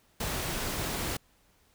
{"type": "noise", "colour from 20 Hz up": "pink", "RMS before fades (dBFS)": -33, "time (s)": [0.2, 1.17], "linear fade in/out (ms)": 5, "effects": ["pink hiss -66 dBFS RMS until 1.74 s"]}